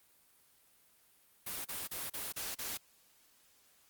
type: noise bursts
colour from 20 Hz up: white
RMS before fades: -40 dBFS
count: 6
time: 1.46-2.775 s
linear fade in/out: 10 ms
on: 190 ms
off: 35 ms
effects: white hiss -67 dBFS RMS until 3.89 s + Opus 32 kbps